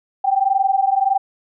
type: tone pair together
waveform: sine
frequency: 769 / 790.6 Hz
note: G5 / G5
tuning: -33 / +15 cents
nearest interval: unison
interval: 48 cents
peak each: -17 dBFS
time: 0.24-1.18 s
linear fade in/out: 10 ms
effects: none